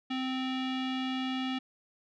square tone with low-pass filter, 260 Hz, C4, 11 cents flat, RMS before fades -33 dBFS, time 0.1-1.59 s, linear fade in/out 10 ms, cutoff 3200 Hz, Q 3.7, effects none

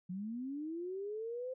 sine linear sweep, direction up, 174.61 to 522 Hz, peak -38 dBFS, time 0.09-1.54 s, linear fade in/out 10 ms, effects none

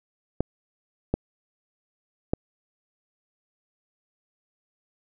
clicks, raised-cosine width 2 ms, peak -9 dBFS, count 3, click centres 0.406 / 1.14 / 2.335 s, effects none

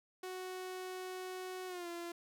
sawtooth tone with pitch glide, 370 to 343.2 Hz, F#4 to F4, 0 to -30 cents, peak -38 dBFS, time 0.23-2.12 s, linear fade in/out 5 ms, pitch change -130 cents, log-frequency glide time 1.67-1.88 s, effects none

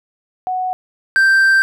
sine / triangle tone pair in turn, 740 / 1568 Hz, F#5 / G6, 0 / 0 cents, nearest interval octave + minor second, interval 1300 cents, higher second, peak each -17 / -7 dBFS, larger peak second, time 0.47-0.73 / 1.16-1.62 s, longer second, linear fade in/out 0 ms, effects none

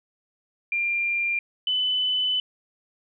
sine tone pair in turn, 2388 / 3009 Hz, D7 / F#7, +28 / +28 cents, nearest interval major third, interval 400 cents, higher second, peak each -22 / -21 dBFS, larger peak second, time 0.72-1.39 / 1.67-2.4 s, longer second, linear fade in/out 2 ms, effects none

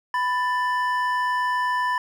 triangle tone pair together, 994 / 1766.2 Hz, B5 / A6, +11 / +6 cents, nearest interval minor seventh, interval 995 cents, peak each -20 / -25 dBFS, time 0.14-1.98 s, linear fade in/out 2 ms, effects none

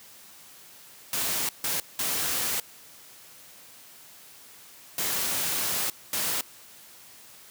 white noise bursts at uneven times, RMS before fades -28 dBFS, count 5, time 1.13-1.49 / 1.64-1.8 / 1.99-2.6 / 4.98-5.9 / 6.13-6.41 s, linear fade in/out 2 ms, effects white hiss -50 dBFS RMS until 7.5 s + high-pass 80 Hz 12 dB/octave

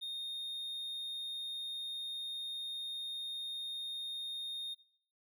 triangle tone, 3685 Hz, A#7, 21 cents flat, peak -37 dBFS, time 0.01-4.75 s, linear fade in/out 20 ms, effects noise-tail reverb RT60 0.5 s tail -18 dB re dry

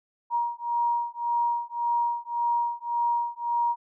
sine beating tone pair, 946 / 947.8 Hz, A#5 / A#5, +25 / +28 cents, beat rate 1.8 Hz, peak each -27 / -27 dBFS, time 0.3-3.76 s, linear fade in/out 50 ms, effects none

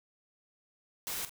white noise with echo, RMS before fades -37 dBFS, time 1.07-1.25 s, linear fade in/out 0 ms, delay 44 ms, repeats 1, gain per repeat -11 dB, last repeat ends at 1.294 s, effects none

